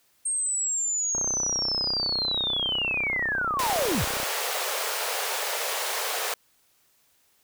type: linear sweep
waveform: sine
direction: down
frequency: 8580 to 43.11 Hz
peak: -24 dBFS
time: 0.25-4.05 s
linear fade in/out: 10 ms
type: click train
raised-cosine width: 1 ms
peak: -20 dBFS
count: 99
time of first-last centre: 1.15-4.232 s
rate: 31.8 Hz
type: high-pass noise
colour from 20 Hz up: pink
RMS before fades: -29 dBFS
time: 3.59-6.34 s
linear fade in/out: 2 ms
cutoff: 440 Hz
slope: 48 dB/octave
effects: white hiss -65 dBFS RMS until 7.43 s